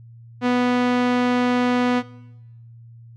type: tone with low-pass filter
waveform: sawtooth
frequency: 246.9 Hz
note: B3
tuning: in tune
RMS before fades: -19 dBFS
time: 0.41-2.03 s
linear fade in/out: 50 ms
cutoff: 3200 Hz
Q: 0.7
effects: noise-tail reverb RT60 1.0 s tail -20 dB re dry + added 116 Hz sine -41 dBFS peak until 3.16 s